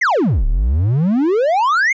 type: exponential two-way sweep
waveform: triangle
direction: down then up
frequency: 2217 to 32.96 to 2217 Hz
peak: -10 dBFS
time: 0.01-1.93 s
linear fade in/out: 10 ms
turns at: 0.46 s
effects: resampled to 16000 Hz